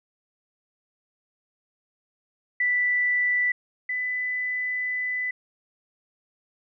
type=tone pair in turn; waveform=sine; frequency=1975.5 / 1998.5 Hz; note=B6 / B6; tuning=0 / +20 cents; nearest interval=unison; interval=20 cents; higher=second; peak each=-20 / -25 dBFS; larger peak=first; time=2.6-3.52 / 3.89-5.31 s; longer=second; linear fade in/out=5 ms; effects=none